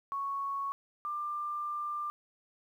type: tone pair in turn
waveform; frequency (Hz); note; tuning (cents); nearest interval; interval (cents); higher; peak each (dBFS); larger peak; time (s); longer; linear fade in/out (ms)
sine; 1108.7 / 1190.3; C#6 / D6; 0 / +23; minor second; 123; second; -32 / -33; first; 0.12-0.72 / 1.05-2.1; second; 0
effects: 11-bit